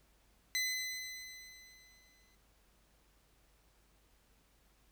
20% pulse tone with exponential decay, 2024 Hz, B6, 42 cents sharp, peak -26 dBFS, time 0.55-2.35 s, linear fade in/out 0 ms, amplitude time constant 390 ms, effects added 50 Hz sine -70 dBFS peak until 4.91 s + pink hiss -71 dBFS RMS until 4.91 s

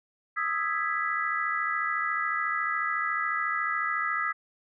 sine chord, E major seventh, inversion third, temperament equal, 1244.5 / 1318.5 / 1661.2 / 1975.5 Hz, D#6 / E6 / G#6 / B6, 0 / 0 / 0 / 0 cents, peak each -31 / -32 / -33 / -31 dBFS, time 0.36-4.33 s, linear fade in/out 20 ms, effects none

